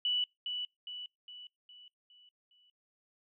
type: tone with echo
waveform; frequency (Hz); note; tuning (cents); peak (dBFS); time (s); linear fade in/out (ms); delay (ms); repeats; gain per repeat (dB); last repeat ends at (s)
sine; 2960; F#7; 0; -28; 0.05-0.24; 2; 410; 6; -6; 2.7
effects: noise-tail reverb RT60 0.2 s tail -26 dB re dry